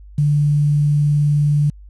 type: tone with quantisation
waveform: sine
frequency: 146.83 Hz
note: D3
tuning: in tune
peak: -12 dBFS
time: 0.18-1.7 s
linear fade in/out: 5 ms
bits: 7
effects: added 50 Hz sine -37 dBFS peak until 1.89 s + resampled to 24000 Hz